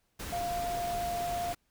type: tone in noise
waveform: sine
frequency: 698.5 Hz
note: F5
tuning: in tune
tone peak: -31 dBFS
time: 0.32-1.53 s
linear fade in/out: 10 ms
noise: pink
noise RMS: -40 dBFS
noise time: 0.19-1.55 s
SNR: +6 dB
effects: pink hiss -75 dBFS RMS until 1.7 s